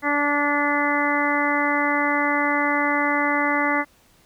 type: harmonic tone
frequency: 290 Hz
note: D4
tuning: 22 cents flat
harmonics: 1 / 2 / 3 / 4 / 5 / 6 / 7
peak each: -25 / -28 / -26 / -26 / -29 / -28 / -24 dBFS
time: 0.02-3.85 s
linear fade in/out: 50 ms
effects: pink hiss -57 dBFS RMS until 4.25 s